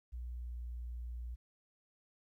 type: tone with pitch glide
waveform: sine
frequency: 60.4 to 59.78 Hz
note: B1 to A#1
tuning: -38 to +44 cents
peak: -40 dBFS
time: 0.12-1.36 s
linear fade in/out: 20 ms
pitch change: -18 cents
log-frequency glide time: 0.35-0.55 s
effects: 13-bit

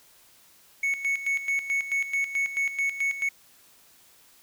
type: tone with tremolo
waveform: triangle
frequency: 2212 Hz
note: C#7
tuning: 4 cents flat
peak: -21 dBFS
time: 0.83-3.29 s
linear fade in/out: 5 ms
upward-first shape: square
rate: 4.6 Hz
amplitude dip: 70%
effects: white hiss -57 dBFS RMS until 4.42 s

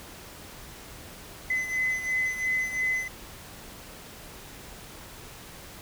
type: beating tone pair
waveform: triangle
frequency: 2027 / 2029.9 Hz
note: B6 / B6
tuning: +45 / +47 cents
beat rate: 2.9 Hz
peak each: -24 / -29 dBFS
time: 1.5-3.08 s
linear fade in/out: 5 ms
effects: tanh soft clip ceiling -20 dBFS + pink hiss -45 dBFS RMS until 5.81 s

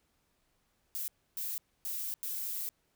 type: noise bursts at uneven times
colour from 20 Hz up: violet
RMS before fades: -37 dBFS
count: 4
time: 0.95-1.08 / 1.37-1.58 / 1.85-2.14 / 2.23-2.69 s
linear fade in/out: 0 ms
effects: pink hiss -75 dBFS RMS until 2.95 s

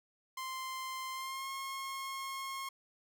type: tone with pitch glide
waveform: sawtooth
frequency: 1045 to 1079.4 Hz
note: C6 to C#6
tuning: -2 to -46 cents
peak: -35 dBFS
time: 0.37-2.69 s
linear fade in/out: 5 ms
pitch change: +56 cents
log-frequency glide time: 1.12-1.5 s
effects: none

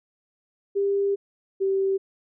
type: tone pair in turn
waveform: sine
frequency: 398.5 / 387.6 Hz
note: G4 / G4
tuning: +28 / -20 cents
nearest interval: unison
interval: 48 cents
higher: first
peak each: -20 dBFS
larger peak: neither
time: 0.75-1.16 / 1.6-1.98 s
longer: first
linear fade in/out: 20 ms
effects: none

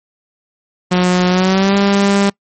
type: tone with pitch glide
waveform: sawtooth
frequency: 180.7 to 199.34 Hz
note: F#3 to G3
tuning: -41 to +29 cents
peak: -6 dBFS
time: 0.91-2.3 s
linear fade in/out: 10 ms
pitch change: +170 cents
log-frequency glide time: 1.29-1.76 s
effects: noise-tail reverb RT60 0.1 s tail -25 dB re dry + MP3 32 kbps

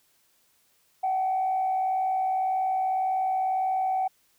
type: tone with frequency modulation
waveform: sine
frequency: 757 Hz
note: F#5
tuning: 39 cents sharp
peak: -22 dBFS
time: 1.03-4.08 s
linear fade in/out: 10 ms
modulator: 61.8 Hz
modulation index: 0.34
effects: tanh soft clip ceiling -19 dBFS + white hiss -66 dBFS RMS until 4.38 s

